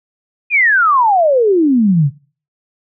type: exponential sweep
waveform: sine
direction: down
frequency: 2514 to 130.81 Hz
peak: -8 dBFS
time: 0.5-2.11 s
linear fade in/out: 50 ms
effects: noise-tail reverb RT60 0.4 s tail -21 dB re dry